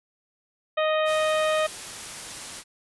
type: harmonic tone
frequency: 622 Hz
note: D#5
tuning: 1 cent flat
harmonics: 1 / 2 / 3 / 4 / 5 / 6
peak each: -22 / -28 / -32 / -34 / -36 / -38 dBFS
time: 0.77-1.67 s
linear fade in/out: 10 ms
type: noise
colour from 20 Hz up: white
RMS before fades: -37 dBFS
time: 1.05-2.64 s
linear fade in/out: 50 ms
effects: resampled to 24000 Hz